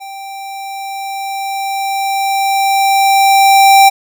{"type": "tone with level ramp", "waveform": "square", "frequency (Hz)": 784, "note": "G5", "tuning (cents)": 0, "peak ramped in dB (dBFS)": [-27, -3], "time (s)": [0, 3.9], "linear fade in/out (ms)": 20, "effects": []}